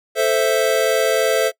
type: chord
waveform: square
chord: A minor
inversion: none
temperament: equal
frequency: 440 / 523.3 / 659.3 Hz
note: A4 / C5 / E5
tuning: 0 / 0 / 0 cents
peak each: -20 dBFS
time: 0.15-1.52 s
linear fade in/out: 50 ms
effects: noise-tail reverb RT60 0.1 s tail -23 dB re dry